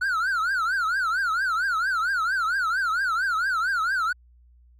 triangle tone with vibrato, 1433 Hz, F6, 44 cents sharp, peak -20 dBFS, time 0.01-4.13 s, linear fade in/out 10 ms, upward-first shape triangle, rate 4.4 Hz, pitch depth 230 cents each way, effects added 60 Hz sine -52 dBFS peak until 4.79 s

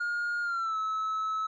triangle tone with pitch glide, 1423 to 1297.4 Hz, F6 to E6, +32 to -28 cents, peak -26 dBFS, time 0-1.47 s, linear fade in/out 10 ms, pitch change -160 cents, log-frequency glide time 0.42-0.77 s, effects tanh soft clip ceiling -22 dBFS + resampled to 16000 Hz

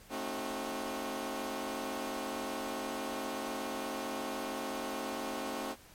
15% pulse chord, A diminished seventh, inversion none, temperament equal with one note detuned, 220 / 268.2 / 311.1 / 370 Hz, A3 / C4 / Eb4 / Gb4, 0 / +43 / 0 / 0 cents, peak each -36 / -33 / -37 / -36 dBFS, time 0.09-5.76 s, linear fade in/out 50 ms, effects pink hiss -57 dBFS RMS until 5.94 s + MP3 64 kbps

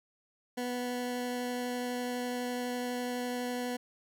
20% pulse tone with vibrato, 246.5 Hz, B3, 3 cents flat, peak -28 dBFS, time 0.57-3.77 s, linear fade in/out 10 ms, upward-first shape triangle, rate 12 Hz, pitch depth 8 cents each way, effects none

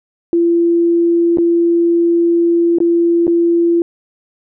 sine tone with dropouts, 340.1 Hz, F4, 46 cents flat, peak -9 dBFS, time 0.33-3.82 s, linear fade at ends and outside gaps 1 ms, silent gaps 1.373-1.384 / 2.785-2.803 / 3.269-3.278 s, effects none

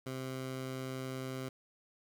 15% pulse tone, 130.9 Hz, C3, 1 cent sharp, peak -32 dBFS, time 0.06-1.49 s, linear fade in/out 5 ms, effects none

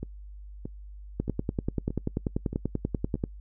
two click trains, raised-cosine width 3 ms, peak -14 / -21 dBFS, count 22 / 6, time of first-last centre 1.2-3.239 / 0.03-3.155 s, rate 10.3 / 1.6 Hz, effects noise-tail reverb RT60 0.1 s tail -25 dB re dry + added 50 Hz sine -41 dBFS peak until 3.4 s

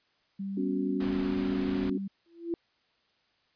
sine tone, 196 Hz, G3, in tune, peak -32 dBFS, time 0.39-2.08 s, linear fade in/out 10 ms
sine chord, B suspended second, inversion none, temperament equal, 246.9 / 277.2 / 370 Hz, B3 / C#4 / F#4, 0 / 0 / 0 cents, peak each -35 / -30 / -35 dBFS, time 0.57-1.98 s, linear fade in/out 5 ms
pink low-pass noise, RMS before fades -41 dBFS, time 1-1.9 s, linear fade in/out 5 ms, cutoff 3700 Hz, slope 12 dB/octave
sine tone with exponential growth, 338.2 Hz, E4, 44 cents sharp, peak -25 dBFS, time 2.26-2.54 s, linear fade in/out 1 ms, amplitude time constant 60 ms
effects white hiss -70 dBFS RMS until 3.55 s + resampled to 11025 Hz

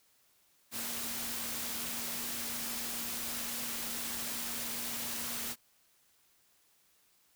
sine tone in noise, 234.5 Hz, A#3, 11 cents sharp, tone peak -49 dBFS, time 0.71-5.56 s, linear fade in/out 50 ms, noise white, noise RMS -38 dBFS, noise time 0.71-5.56 s, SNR -14 dB, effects white hiss -69 dBFS RMS until 7.35 s

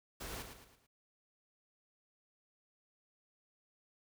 pink noise with echo, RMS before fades -45 dBFS, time 0.2-0.43 s, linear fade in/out 10 ms, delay 110 ms, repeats 4, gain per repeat -7 dB, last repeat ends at 0.87 s, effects none

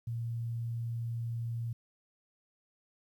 sine tone, 116.54 Hz, A#2, in tune, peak -33 dBFS, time 0.07-1.73 s, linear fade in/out 5 ms, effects 11-bit

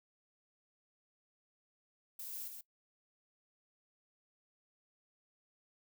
violet noise with echo, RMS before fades -45 dBFS, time 2.19-2.48 s, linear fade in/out 5 ms, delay 130 ms, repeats 1, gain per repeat -4 dB, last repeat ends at 2.61 s, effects noise-tail reverb RT60 0.1 s tail -20 dB re dry

